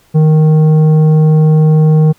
triangle tone with tanh clipping, 155.56 Hz, D#3, in tune, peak -6 dBFS, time 0.14-2.13 s, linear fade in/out 20 ms, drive 13 dB, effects pink hiss -50 dBFS RMS until 2.18 s

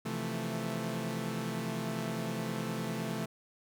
sawtooth chord, F major seventh, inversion second, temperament equal, 130.81 / 164.81 / 174.61 / 220 Hz, C3 / E3 / F3 / A3, 0 / 0 / 0 / 0 cents, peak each -36 / -36 / -38 / -33 dBFS, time 0.05-3.26 s, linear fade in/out 10 ms, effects none

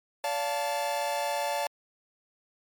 45% pulse chord, D minor, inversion none, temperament equal with one note detuned, 574.2 / 698.5 / 880 Hz, D5 / F5 / A5, -39 / 0 / 0 cents, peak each -32 / -34 / -31 dBFS, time 0.24-1.67 s, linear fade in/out 2 ms, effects MP3 96 kbps

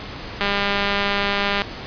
click train, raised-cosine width 0.3 ms, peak -5 dBFS, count 244, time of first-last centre 0.41-1.619 s, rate 201 Hz, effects pink hiss -33 dBFS RMS until 1.86 s + resampled to 11025 Hz

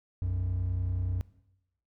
triangle tone pair together, 61.4 / 91.87 Hz, B1 / F#2, -9 / -12 cents, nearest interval perfect fifth, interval 697 cents, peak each -32 / -26 dBFS, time 0.22-1.21 s, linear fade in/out 0 ms, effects noise-tail reverb RT60 0.9 s tail -19 dB re dry + tanh soft clip ceiling -20 dBFS

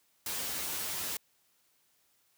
white noise with comb filter, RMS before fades -36 dBFS, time 0.26-1.17 s, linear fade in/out 2 ms, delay 11 ms, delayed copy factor +0.75, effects white hiss -71 dBFS RMS until 2.37 s + high-pass 60 Hz 12 dB/octave

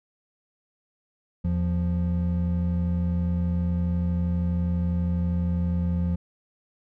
triangle tone pair together, 82.45 / 174.7 Hz, E2 / F3, +1 / +1 cents, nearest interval octave + minor second, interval 1300 cents, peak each -23 dBFS, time 1.44-6.16 s, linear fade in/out 10 ms, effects none

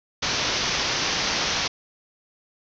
white low-pass noise, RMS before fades -25 dBFS, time 0.22-1.68 s, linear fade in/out 10 ms, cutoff 6200 Hz, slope 96 dB/octave, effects none

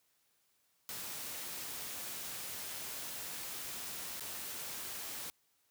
white noise with dropouts, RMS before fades -43 dBFS, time 0.89-5.3 s, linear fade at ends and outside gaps 0 ms, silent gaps 4.197-4.207 s, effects white hiss -75 dBFS RMS until 5.7 s + high-pass 60 Hz 12 dB/octave

